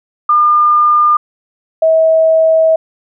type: tone pair in turn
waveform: sine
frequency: 1206 / 643.7 Hz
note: D6 / E5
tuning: +46 / -41 cents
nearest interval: major seventh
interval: 1087 cents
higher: first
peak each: -6 dBFS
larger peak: neither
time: 0.29-1.17 / 1.82-2.76 s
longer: second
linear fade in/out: 5 ms
effects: none